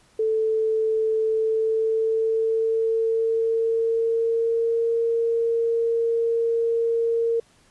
sine tone with pitch glide, 440 to 461.1 Hz, A4 to A#4, 0 to -19 cents, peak -19 dBFS, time 0.19-7.4 s, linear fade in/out 5 ms, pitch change +81 cents, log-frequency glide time 1.2-4.91 s, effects pink hiss -58 dBFS RMS until 7.7 s + resampled to 24000 Hz

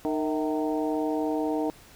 harmonic tone with a mistuned harmonic, 153.5 Hz, D#3, 23 cents flat, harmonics 2 / 3 / 4 / 5 / 6, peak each -27 / -31 / -33 / -35 / -37 dBFS, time 0.05-1.7 s, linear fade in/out 0 ms, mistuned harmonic 4, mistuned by +84 cents, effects pink hiss -52 dBFS RMS until 1.95 s

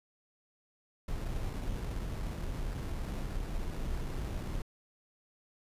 brown noise with sample-and-hold, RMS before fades -36 dBFS, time 1.08-4.62 s, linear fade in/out 5 ms, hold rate 3150 Hz, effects resampled to 32000 Hz

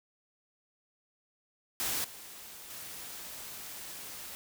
white noise with level steps, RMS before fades -33 / -48 / -44 dBFS, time 1.8-4.35 s, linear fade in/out 0 ms, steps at 2.04 / 2.7 s, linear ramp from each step 5 ms, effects none

